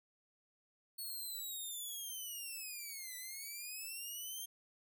5% pulse linear two-way sweep, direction down then up, 4400 to 1975.5 to 3199 Hz, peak -35 dBFS, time 0.98-4.46 s, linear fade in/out 10 ms, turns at 3.16 s, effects none

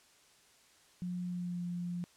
sine tone with pitch glide, 178.6 to 175.43 Hz, F3 to F3, +39 to +8 cents, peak -35 dBFS, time 1.02-2.04 s, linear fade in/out 0 ms, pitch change -31 cents, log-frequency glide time 1.24-1.63 s, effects white hiss -64 dBFS RMS until 2.16 s + low-pass 9000 Hz 12 dB/octave

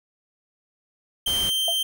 45% pulse tone, 3136 Hz, G7, in tune, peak -21 dBFS, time 1.26-1.83 s, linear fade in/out 5 ms
pink noise, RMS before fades -34 dBFS, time 1.27-1.5 s, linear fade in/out 5 ms
sine tone with exponential decay, 672 Hz, E5, 33 cents sharp, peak -22 dBFS, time 1.68-1.78 s, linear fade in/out 2 ms, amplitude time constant 20 ms
effects none

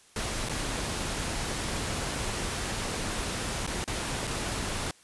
pink noise with dropouts, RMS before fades -32 dBFS, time 0.16-4.91 s, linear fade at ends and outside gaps 1 ms, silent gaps 0.487-0.495 / 3.666-3.675 / 3.841-3.877 / 4.271-4.275 s, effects white hiss -58 dBFS RMS until 5.03 s + resampled to 24000 Hz

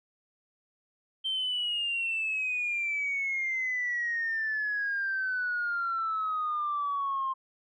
sine exponential sweep, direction down, 3136 to 1054 Hz, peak -27 dBFS, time 1.24-7.34 s, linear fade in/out 20 ms, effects tanh soft clip ceiling -23 dBFS

